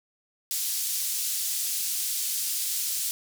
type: band-pass noise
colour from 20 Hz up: white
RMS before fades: -29 dBFS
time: 0.51-3.11 s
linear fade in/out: 0 ms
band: 4500 to 15000 Hz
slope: 12 dB/octave
effects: none